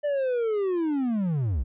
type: linear sweep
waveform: triangle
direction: down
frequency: 596 to 53.3 Hz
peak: -21 dBFS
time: 0.03-1.64 s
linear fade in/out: 20 ms
effects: resampled to 8000 Hz